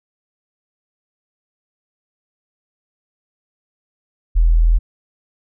sine tone, 41.2 Hz, E1, in tune, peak -9 dBFS, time 4.35-4.79 s, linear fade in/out 20 ms, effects none

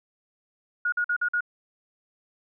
sine tone bursts, 1443 Hz, F#6, 44 cents flat, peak -22 dBFS, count 5, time 0.85-1.407 s, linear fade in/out 5 ms, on 73 ms, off 48 ms, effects none

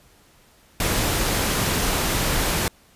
pink noise, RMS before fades -22 dBFS, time 0.8-2.68 s, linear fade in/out 2 ms, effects pink hiss -55 dBFS RMS until 2.95 s + resampled to 32000 Hz

